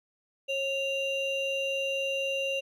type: ring-modulated tone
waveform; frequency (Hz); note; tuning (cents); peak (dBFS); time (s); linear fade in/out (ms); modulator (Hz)
triangle; 1664; G#6; +3; -23; 0.48-2.61; 20; 1120
effects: none